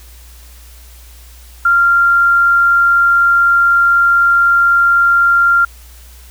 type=tone; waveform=sine; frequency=1388 Hz; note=F6; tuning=11 cents flat; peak=-7 dBFS; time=1.65-5.65 s; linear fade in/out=5 ms; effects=added 60 Hz sine -36 dBFS peak until 6.3 s + white hiss -43 dBFS RMS until 6.3 s